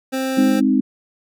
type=tone; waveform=25% pulse; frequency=263.6 Hz; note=C4; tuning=13 cents sharp; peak=-16 dBFS; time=0.12-0.61 s; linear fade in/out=20 ms
type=chord; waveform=sine; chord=Ab major; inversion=none; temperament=equal; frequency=207.7 / 261.6 / 311.1 Hz; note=Ab3 / C4 / Eb4; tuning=0 / 0 / 0 cents; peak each=-19 / -15 / -20 dBFS; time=0.37-0.81 s; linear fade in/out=10 ms
effects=none